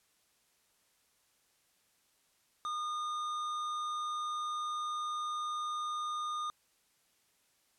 triangle tone with tanh clipping, 1220 Hz, D#6, 34 cents flat, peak -36 dBFS, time 2.65-6.5 s, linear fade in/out 0 ms, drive 15 dB, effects white hiss -72 dBFS RMS until 7.78 s + low-pass 12000 Hz 12 dB/octave

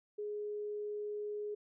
sine tone, 417.3 Hz, G#4, 8 cents sharp, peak -37 dBFS, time 0.18-1.55 s, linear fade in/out 10 ms, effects none

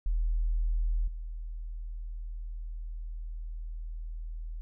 sine tone with level steps, 40.02 Hz, D#1, 50 cents sharp, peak -25 / -35 dBFS, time 0.06-4.61 s, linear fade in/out 0 ms, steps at 1.07 s, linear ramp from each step 10 ms, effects none

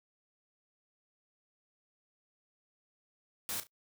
white noise with echo, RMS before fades -37 dBFS, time 3.49-3.6 s, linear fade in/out 0 ms, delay 35 ms, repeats 2, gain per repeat -12 dB, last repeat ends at 3.67 s, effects noise-tail reverb RT60 0.1 s tail -24 dB re dry

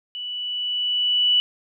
sine tone with level ramp, 2960 Hz, F#7, in tune, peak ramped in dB -29 to -14 dBFS, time 0.15-1.4 s, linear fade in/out 0 ms, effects none

